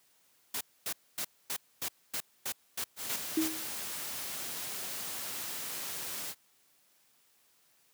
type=noise bursts; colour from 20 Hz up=white; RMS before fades=-35 dBFS; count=10; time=0.54-3.48 s; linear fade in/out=5 ms; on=69 ms; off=250 ms
type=noise; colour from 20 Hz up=white; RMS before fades=-39 dBFS; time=2.96-6.35 s; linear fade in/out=50 ms
type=tone with exponential decay; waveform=sine; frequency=318.1 Hz; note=D#4; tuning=38 cents sharp; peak=-23 dBFS; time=3.37-3.7 s; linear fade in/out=5 ms; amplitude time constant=71 ms
effects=white hiss -68 dBFS RMS until 7.93 s + high-pass 100 Hz 12 dB/octave